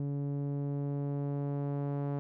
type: tone with low-pass filter sweep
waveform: sawtooth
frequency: 142.1 Hz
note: C#3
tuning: 43 cents sharp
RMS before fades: -34 dBFS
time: 0-2.19 s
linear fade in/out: 0 ms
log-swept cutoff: 330 to 790 Hz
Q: 0.82
effects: none